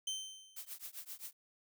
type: tone with exponential decay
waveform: 25% pulse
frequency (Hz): 3100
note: G7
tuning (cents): -20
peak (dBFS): -31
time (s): 0.07-0.76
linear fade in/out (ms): 5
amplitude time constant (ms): 150
type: noise with tremolo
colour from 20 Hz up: blue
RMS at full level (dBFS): -44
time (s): 0.56-1.33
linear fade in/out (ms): 10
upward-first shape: triangle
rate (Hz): 7.6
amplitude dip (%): 100
effects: none